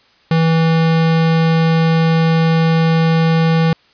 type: tone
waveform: square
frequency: 163.1 Hz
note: E3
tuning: 18 cents flat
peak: -11 dBFS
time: 0.31-3.73 s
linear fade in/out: 2 ms
effects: white hiss -52 dBFS RMS until 3.93 s + resampled to 11025 Hz